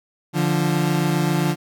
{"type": "tone pair together", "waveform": "30% pulse", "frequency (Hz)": [146.83, 174.26], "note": ["D3", "F3"], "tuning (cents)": [0, -4], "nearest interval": "minor third", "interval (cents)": 296, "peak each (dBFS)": -18, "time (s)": [0.33, 1.56], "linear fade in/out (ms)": 50, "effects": []}